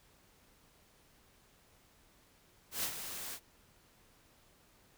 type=noise with ADSR envelope; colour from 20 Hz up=white; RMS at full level=-34 dBFS; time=2.71-3.4 s; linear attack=120 ms; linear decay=73 ms; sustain=-9 dB; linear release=67 ms; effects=pink hiss -66 dBFS RMS until 4.97 s